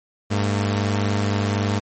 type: tone pair together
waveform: sawtooth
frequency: 101.2 / 226.4 Hz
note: G#2 / A3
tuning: -44 / +50 cents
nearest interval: octave + major second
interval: 1394 cents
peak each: -16 / -22 dBFS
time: 0.3-1.8 s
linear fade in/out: 20 ms
effects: MP3 32 kbps